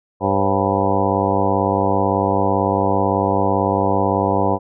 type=harmonic tone with a mistuned harmonic; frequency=98 Hz; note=G2; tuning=in tune; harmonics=1 / 2 / 3 / 4 / 5 / 6 / 7 / 8 / 9 / 10; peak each=-24 / -24 / -24 / -24 / -24 / -24 / -24 / -24 / -24 / -24 dBFS; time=0.2-4.59 s; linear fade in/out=50 ms; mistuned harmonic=6; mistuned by=-100 cents; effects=none